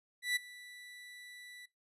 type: tone with ADSR envelope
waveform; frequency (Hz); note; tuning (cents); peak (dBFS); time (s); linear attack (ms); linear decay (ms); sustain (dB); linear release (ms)
30% pulse; 1970; B6; -5; -26; 0.22-1.66; 140; 15; -21; 9
effects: noise-tail reverb RT60 0.2 s tail -20 dB re dry + resampled to 32000 Hz